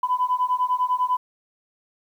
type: beating tone pair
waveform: sine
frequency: 996 / 1006 Hz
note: B5 / B5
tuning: +14 / +32 cents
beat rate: 10 Hz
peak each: -22 / -22 dBFS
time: 0.03-1.17 s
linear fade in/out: 5 ms
effects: tanh soft clip ceiling -12 dBFS + 9-bit